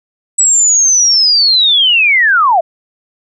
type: linear sweep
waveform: sine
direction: down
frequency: 7902 to 622.3 Hz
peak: -6 dBFS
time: 0.38-2.61 s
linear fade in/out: 10 ms
effects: none